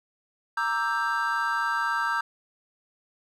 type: chord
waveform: triangle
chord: E half-diminished seventh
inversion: second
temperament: equal with one note detuned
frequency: 932.3 / 1174.7 / 1318.5 / 1578.9 Hz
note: Bb5 / D6 / E6 / G6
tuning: 0 / 0 / 0 / +12 cents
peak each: -28 / -31 / -28 / -26 dBFS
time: 0.57-2.21 s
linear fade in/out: 5 ms
effects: none